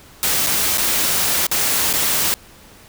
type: noise with dropouts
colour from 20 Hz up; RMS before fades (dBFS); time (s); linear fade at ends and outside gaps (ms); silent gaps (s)
white; -18; 0.23-2.34; 0; 0.464-0.47 / 0.774-0.781 / 1.467-1.514 / 1.929-1.937
effects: pink hiss -45 dBFS RMS until 2.88 s